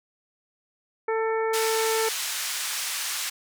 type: harmonic tone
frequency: 445.4 Hz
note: A4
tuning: 21 cents sharp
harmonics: 1 / 2 / 3 / 4 / 5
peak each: -24 / -30 / -34 / -36 / -38 dBFS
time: 1.08-2.09 s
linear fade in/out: 5 ms
type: band-pass noise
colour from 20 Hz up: white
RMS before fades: -30 dBFS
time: 1.53-3.3 s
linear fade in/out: 10 ms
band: 1200 to 9000 Hz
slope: 12 dB/octave
effects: none